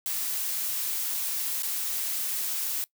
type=noise with dropouts; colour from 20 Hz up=blue; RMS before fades=-30 dBFS; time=0.06-2.84 s; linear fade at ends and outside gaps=0 ms; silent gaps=1.623-1.632 s; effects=noise-tail reverb RT60 0.1 s tail -21 dB re dry